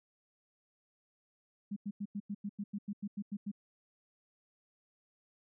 sine tone bursts, 203.6 Hz, G#3, 34 cents flat, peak -35 dBFS, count 13, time 1.71-3.516 s, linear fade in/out 10 ms, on 54 ms, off 92 ms, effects none

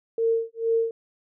sine tone with tremolo, 455.8 Hz, A#4, 39 cents flat, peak -18 dBFS, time 0.18-0.91 s, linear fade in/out 2 ms, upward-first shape sine, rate 2.2 Hz, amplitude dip 100%, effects none

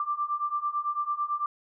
sine beating tone pair, 1174.7 / 1183.7 Hz, D6 / D6, 0 / +13 cents, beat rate 9 Hz, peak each -31 / -29 dBFS, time 0-1.46 s, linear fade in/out 2 ms, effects none

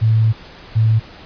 sine tone pair in turn, 110.9 / 110.9 Hz, A2 / A2, +14 / +14 cents, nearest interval unison, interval 0 cents, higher neither, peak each -10 dBFS, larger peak neither, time 0.01-0.33 / 0.75-1 s, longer first, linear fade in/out 20 ms, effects pink hiss -39 dBFS RMS until 1.25 s + resampled to 11025 Hz

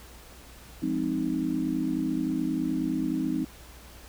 sine chord, F minor seventh, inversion none, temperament equal, 174.61 / 207.7 / 261.6 / 311.1 Hz, F3 / Ab3 / C4 / Eb4, 0 / 0 / 0 / 0 cents, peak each -34 / -35 / -29 / -29 dBFS, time 0.82-3.45 s, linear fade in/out 10 ms, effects added 60 Hz sine -50 dBFS peak until 4.08 s + pink hiss -50 dBFS RMS until 4.08 s

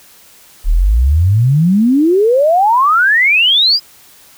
sine exponential sweep, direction up, 34.65 to 5040 Hz, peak -7 dBFS, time 0.64-3.8 s, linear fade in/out 50 ms, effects white hiss -43 dBFS RMS until 4.37 s

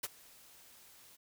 white noise with ADSR envelope, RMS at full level -35 dBFS, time 0.03-1.17 s, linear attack 10 ms, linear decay 31 ms, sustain -24 dB, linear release 21 ms, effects none

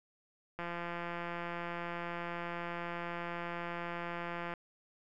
click train, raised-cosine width 0.5 ms, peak -25 dBFS, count 680, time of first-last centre 0.59-4.538 s, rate 172 Hz, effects none

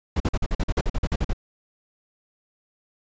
brown noise bursts, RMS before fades -22 dBFS, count 14, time 0.16-1.333 s, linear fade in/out 5 ms, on 42 ms, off 45 ms, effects resampled to 16000 Hz

